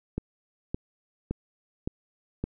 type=click train; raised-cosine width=3 ms; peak=-16 dBFS; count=5; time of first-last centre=0.18-2.44 s; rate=1.77 Hz; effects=none